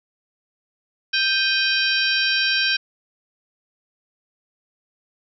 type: harmonic tone with a mistuned harmonic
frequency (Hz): 784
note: G5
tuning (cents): 0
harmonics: 2 / 3 / 4 / 5 / 6 / 7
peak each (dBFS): -22 / -24 / -25 / -26 / -27 / -27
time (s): 1.13-2.77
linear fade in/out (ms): 10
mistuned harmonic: 3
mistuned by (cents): +94
effects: none